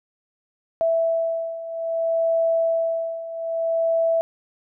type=beating tone pair; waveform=sine; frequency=659.3 / 659.91 Hz; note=E5 / E5; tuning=0 / +2 cents; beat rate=0.61 Hz; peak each=-25 / -21 dBFS; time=0.81-4.21 s; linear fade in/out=0 ms; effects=none